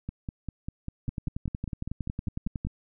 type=two click trains; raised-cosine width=5 ms; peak=-21 / -19 dBFS; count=14 / 18; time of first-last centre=0.09-2.669 / 1.09-2.65 s; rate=5.04 / 10.9 Hz; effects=none